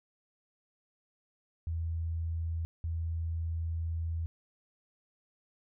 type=tone bursts at uneven times; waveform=sine; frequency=82.41 Hz; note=E2; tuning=in tune; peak=-31 dBFS; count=2; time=1.67-2.65 / 2.84-4.26 s; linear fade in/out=0 ms; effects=none